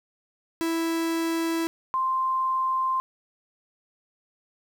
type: tone pair in turn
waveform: 45% pulse / sine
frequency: 329.6 / 1046.4 Hz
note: E4 / C6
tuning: 0 / 0 cents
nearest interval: octave + minor sixth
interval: 2000 cents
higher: second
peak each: -24 / -22 dBFS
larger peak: second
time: 0.61-1.67 / 1.94-3 s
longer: neither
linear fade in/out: 0 ms
effects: 10-bit